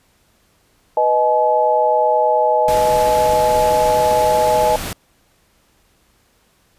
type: chord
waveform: sine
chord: G# minor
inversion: first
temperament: equal with one note detuned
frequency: 493.9 / 622.3 / 852.5 Hz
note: B4 / D#5 / G#5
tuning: 0 / 0 / +45 cents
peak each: -19 / -16 / -15 dBFS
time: 0.97-4.76 s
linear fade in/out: 2 ms
type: noise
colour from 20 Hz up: pink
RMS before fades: -26 dBFS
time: 2.68-4.93 s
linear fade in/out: 2 ms
effects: pink hiss -58 dBFS RMS until 6.78 s + resampled to 32000 Hz